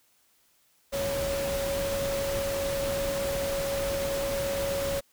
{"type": "tone in noise", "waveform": "sine", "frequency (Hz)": 555, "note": "C#5", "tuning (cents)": 2, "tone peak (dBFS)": -28, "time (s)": [0.92, 5.01], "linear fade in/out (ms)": 20, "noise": "pink", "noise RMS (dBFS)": -34, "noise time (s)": [0.92, 5.01], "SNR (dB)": 3, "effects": ["white hiss -66 dBFS RMS until 5.12 s"]}